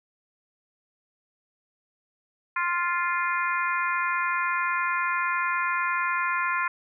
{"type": "harmonic tone", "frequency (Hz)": 349.2, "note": "F4", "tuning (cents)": 0, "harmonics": [3, 4, 5, 6, 7], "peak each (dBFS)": [-27, -29, -31, -33, -34], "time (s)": [2.56, 6.68], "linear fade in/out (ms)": 5, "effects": []}